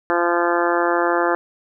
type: harmonic tone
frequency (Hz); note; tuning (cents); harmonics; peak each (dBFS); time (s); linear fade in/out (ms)
172.6; F3; -20; 2 / 3 / 4 / 5 / 6 / 7 / 8 / 9 / 10; -21 / -23 / -24 / -25 / -26 / -26 / -27 / -28 / -28; 0.1-1.35; 0
effects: none